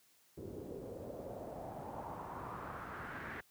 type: noise with low-pass filter sweep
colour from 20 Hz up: pink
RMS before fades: -45 dBFS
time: 0.37-3.41 s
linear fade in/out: 10 ms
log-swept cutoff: 370 to 1800 Hz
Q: 3.2
effects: white hiss -69 dBFS RMS until 3.5 s + high-pass 80 Hz 12 dB/octave